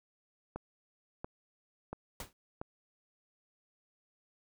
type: click train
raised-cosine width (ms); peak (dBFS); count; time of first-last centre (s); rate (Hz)
1; -25; 4; 0.56-2.615; 1.46
type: noise with exponential decay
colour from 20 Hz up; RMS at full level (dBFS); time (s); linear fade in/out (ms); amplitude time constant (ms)
pink; -38; 2.2-2.33; 2; 28
effects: none